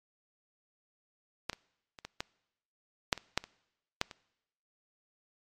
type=clicks; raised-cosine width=0.2 ms; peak=-14 / -23 / -30 / -23 / -16 / -7 / -25 / -9 / -27 / -10 / -27 dBFS; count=11; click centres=1.497 / 1.531 / 1.988 / 2.05 / 2.205 / 3.128 / 3.177 / 3.376 / 3.44 / 4.014 / 4.112 s; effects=noise-tail reverb RT60 0.9 s tail -25 dB re dry + MP3 64 kbps